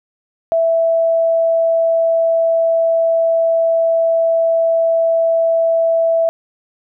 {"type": "tone", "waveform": "sine", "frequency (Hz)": 660, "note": "E5", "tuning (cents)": 2, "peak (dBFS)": -11, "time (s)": [0.52, 6.29], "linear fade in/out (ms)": 0, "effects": []}